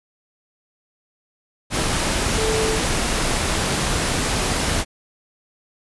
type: tone in noise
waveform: sine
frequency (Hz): 440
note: A4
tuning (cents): 0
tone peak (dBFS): -21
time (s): 2.35-2.79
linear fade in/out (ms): 50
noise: pink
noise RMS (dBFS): -21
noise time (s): 1.7-4.85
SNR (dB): -3
effects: resampled to 24000 Hz